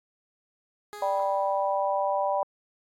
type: tone with exponential decay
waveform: 15% pulse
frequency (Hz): 415.3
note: G#4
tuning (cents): 0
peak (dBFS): -31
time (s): 0.93-2.13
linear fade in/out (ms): 0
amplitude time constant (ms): 260
type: harmonic tone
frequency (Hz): 196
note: G3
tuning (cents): 0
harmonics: 3 / 4 / 5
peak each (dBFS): -27 / -28 / -29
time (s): 1.02-2.43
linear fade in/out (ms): 2
effects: AAC 48 kbps